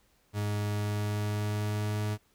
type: tone with pitch glide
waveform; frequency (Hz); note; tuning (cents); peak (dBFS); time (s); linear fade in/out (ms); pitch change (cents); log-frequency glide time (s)
40% pulse; 103.83 to 105.52; G#2 to G#2; 0 to +28; -28; 0.33-2.18; 50; +28; 0.7-2.06
effects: pink hiss -68 dBFS RMS until 2.34 s